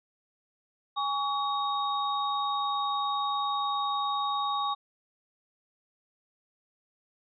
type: tone cluster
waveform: sine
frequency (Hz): 823 / 1130 / 3740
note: G#5 / C#6 / A#7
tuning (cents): -16 / +33 / +5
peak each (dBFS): -32 / -29 / -35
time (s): 0.96-4.75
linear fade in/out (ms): 20
effects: none